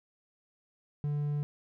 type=tone; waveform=triangle; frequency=146.6 Hz; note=D3; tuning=3 cents flat; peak=-27 dBFS; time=1.04-1.43 s; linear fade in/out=0 ms; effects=none